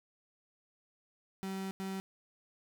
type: tone bursts at uneven times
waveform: 35% pulse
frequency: 191.9 Hz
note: G3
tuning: 37 cents flat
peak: -35 dBFS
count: 2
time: 1.43-1.71 / 1.8-2 s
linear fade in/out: 0 ms
effects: none